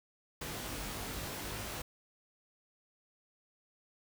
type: noise with comb filter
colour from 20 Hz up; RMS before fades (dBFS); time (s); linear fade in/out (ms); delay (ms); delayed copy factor
pink; -41; 0.41-1.82; 5; 20; +0.7
effects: none